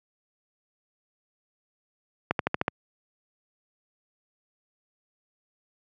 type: accelerating click train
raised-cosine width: 0.5 ms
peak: -8 dBFS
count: 6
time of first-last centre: 2.31-2.681 s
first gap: 82 ms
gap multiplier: 0.95
effects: high-pass 100 Hz 12 dB/octave